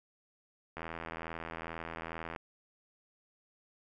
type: click train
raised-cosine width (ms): 0.5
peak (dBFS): -25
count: 132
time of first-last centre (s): 0.77-2.362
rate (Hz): 82.3
effects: none